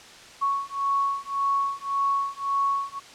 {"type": "beating tone pair", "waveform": "sine", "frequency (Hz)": [1108.7, 1110.5], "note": ["C#6", "C#6"], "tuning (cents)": [0, 3], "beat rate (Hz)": 1.8, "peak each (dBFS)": -26, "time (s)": [0.41, 3], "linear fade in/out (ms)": 20, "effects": ["white hiss -46 dBFS RMS until 3.14 s", "low-pass 6000 Hz 12 dB/octave"]}